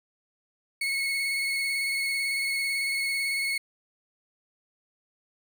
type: tone with vibrato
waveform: 35% pulse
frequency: 2193 Hz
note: C#7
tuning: 19 cents flat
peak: -24 dBFS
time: 0.81-3.58 s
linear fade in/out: 5 ms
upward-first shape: square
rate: 18 Hz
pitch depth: 18 cents each way
effects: none